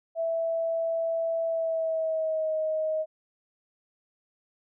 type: tone with pitch glide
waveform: sine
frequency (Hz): 659.3 to 627.7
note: E5 to D#5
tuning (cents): 0 to +15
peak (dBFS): -25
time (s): 0.15-3.06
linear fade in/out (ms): 50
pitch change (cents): -85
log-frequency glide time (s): 1.46-2.55
effects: none